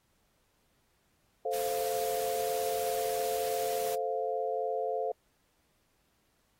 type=chord; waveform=sine; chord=F major; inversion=first; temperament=equal; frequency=440 / 523.3 / 698.5 Hz; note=A4 / C5 / F5; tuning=0 / 0 / 0 cents; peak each=-34 dBFS; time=1.45-5.12 s; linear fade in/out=5 ms
type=noise; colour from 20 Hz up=white; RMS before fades=-41 dBFS; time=1.52-3.96 s; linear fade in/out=20 ms
effects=pink hiss -73 dBFS RMS until 6.59 s + AAC 48 kbps